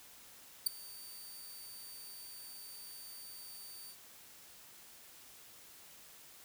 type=tone with ADSR envelope; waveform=10% pulse; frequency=4595 Hz; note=D8; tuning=39 cents flat; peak=-18 dBFS; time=0.66-3.97 s; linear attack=8 ms; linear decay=9 ms; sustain=-24 dB; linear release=78 ms; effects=white hiss -57 dBFS RMS until 6.44 s